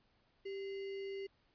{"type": "tone with sample-and-hold", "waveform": "sine", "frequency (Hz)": 392, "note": "G4", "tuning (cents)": 0, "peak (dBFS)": -40, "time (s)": [0.45, 1.27], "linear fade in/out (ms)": 10, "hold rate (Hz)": 2450, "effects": ["pink hiss -74 dBFS RMS until 1.54 s", "resampled to 11025 Hz"]}